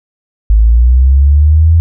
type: linear sweep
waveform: sine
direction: up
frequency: 51.91 to 83.8 Hz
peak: -3 dBFS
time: 0.5-1.8 s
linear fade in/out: 0 ms
effects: none